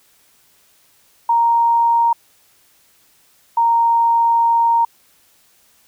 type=tone pair in turn; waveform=sine; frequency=932 / 928.5 Hz; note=A#5 / A#5; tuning=-1 / -7 cents; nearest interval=unison; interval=6 cents; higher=first; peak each=-11 dBFS; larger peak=neither; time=1.29-2.13 / 3.57-4.85 s; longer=second; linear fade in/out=5 ms; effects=white hiss -55 dBFS RMS until 5.87 s